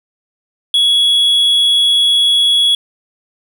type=tone; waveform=triangle; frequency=3358 Hz; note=G#7; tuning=18 cents sharp; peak=-7 dBFS; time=0.74-2.75 s; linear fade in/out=2 ms; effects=none